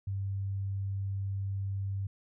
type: tone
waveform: sine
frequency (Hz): 98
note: G2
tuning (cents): 0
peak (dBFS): -31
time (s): 0.07-2.07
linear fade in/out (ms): 5
effects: none